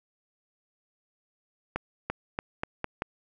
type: accelerating click train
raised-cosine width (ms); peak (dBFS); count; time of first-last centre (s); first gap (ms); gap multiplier
0.5; -14; 6; 1.76-3.021; 340; 0.85
effects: none